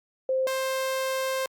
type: tone pair in turn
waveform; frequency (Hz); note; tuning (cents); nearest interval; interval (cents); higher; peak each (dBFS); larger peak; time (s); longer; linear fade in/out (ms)
sine / sawtooth; 523.3 / 526.9; C5 / C5; 0 / +12; unison; 12; second; -22; neither; 0.29-0.47 / 0.47-1.46; second; 2
effects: Opus 48 kbps